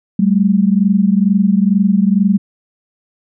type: tone pair together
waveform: sine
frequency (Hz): 191.8 / 214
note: G3 / A3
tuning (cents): -37 / -48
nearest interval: major second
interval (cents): 189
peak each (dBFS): -11 / -13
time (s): 0.19-2.38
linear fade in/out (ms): 5
effects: none